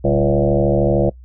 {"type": "tone with frequency modulation", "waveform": "sine", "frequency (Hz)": 341.3, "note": "F4", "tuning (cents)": -40, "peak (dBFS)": -12, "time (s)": [0.04, 1.1], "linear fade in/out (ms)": 10, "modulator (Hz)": 73.3, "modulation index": 4, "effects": ["noise-tail reverb RT60 0.1 s tail -23 dB re dry", "added 62 Hz sine -37 dBFS peak until 1.24 s"]}